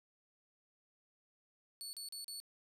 25% pulse tone bursts, 4435 Hz, C#8, in tune, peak -39 dBFS, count 4, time 1.81-2.401 s, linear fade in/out 0 ms, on 120 ms, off 37 ms, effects none

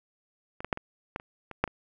clicks, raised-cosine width 0.5 ms, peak -24 / -18 / -10 / -22 / -16 / -29 / -25 / -8 / -25 dBFS, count 9, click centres 0.605 / 0.646 / 0.728 / 0.774 / 1.161 / 1.199 / 1.513 / 1.64 / 1.677 s, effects none

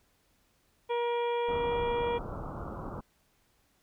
harmonic tone, 475.3 Hz, A#4, 34 cents sharp, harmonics 1 / 2 / 3 / 4 / 5 / 6 / 7, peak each -29 / -33 / -49 / -48 / -43 / -55 / -46 dBFS, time 0.89-2.19 s, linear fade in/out 20 ms
pink low-pass noise, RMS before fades -39 dBFS, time 1.48-3.01 s, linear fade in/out 10 ms, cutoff 1400 Hz, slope 96 dB/octave
effects pink hiss -70 dBFS RMS until 3.82 s

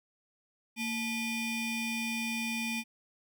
40% pulse ring-modulated tone, 1100 Hz, C#6, 14 cents flat, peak -28 dBFS, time 0.76-2.84 s, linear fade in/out 50 ms, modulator 1330 Hz, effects none

